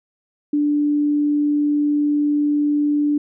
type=tone; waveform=sine; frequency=293.7 Hz; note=D4; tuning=in tune; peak=-15 dBFS; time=0.53-3.18 s; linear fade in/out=5 ms; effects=none